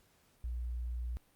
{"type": "tone", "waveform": "sine", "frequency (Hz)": 60.1, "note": "B1", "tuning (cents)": -46, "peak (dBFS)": -35, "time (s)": [0.44, 1.17], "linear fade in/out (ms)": 0, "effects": ["pink hiss -69 dBFS RMS until 1.35 s", "Opus 48 kbps"]}